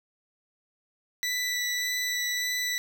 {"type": "tone with vibrato", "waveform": "20% pulse", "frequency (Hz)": 1975, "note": "B6", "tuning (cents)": 0, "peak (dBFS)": -22, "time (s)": [1.23, 2.78], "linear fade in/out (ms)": 0, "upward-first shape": "sine", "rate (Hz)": 1.7, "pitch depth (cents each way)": 9, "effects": []}